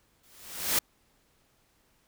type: noise with exponential growth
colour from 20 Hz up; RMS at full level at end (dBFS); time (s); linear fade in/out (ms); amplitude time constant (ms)
white; -23; 0.23-0.79; 5; 120
effects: pink hiss -68 dBFS RMS until 2.07 s